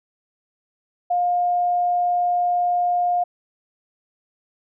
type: tone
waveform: sine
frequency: 709 Hz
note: F5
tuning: 26 cents sharp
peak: -17 dBFS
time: 1.1-3.24 s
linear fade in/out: 10 ms
effects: none